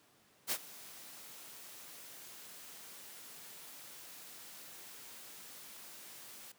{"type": "noise with ADSR envelope", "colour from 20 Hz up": "white", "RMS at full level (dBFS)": -33, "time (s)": [0.47, 6.52], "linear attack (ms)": 44, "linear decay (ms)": 62, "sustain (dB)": -19, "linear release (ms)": 5, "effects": ["pink hiss -67 dBFS RMS until 6.58 s", "high-pass 150 Hz 12 dB/octave"]}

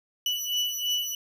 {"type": "beating tone pair", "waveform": "35% pulse", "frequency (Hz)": [2959, 2962], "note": ["F#7", "F#7"], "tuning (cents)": [-1, 1], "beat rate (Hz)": 3, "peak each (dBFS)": [-28, -27], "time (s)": [0.26, 1.15], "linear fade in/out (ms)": 2, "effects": []}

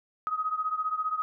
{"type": "beating tone pair", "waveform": "sine", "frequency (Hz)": [1256, 1271], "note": ["D#6", "D#6"], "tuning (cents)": [16, 36], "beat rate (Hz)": 15, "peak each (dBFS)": [-29, -32], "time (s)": [0.27, 1.22], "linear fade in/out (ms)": 0, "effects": []}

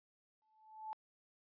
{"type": "tone with exponential growth", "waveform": "sine", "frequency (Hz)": 870, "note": "A5", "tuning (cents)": -20, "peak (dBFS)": -39, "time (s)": [0.42, 0.93], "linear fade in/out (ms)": 0, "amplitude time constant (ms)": 110, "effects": ["resampled to 11025 Hz"]}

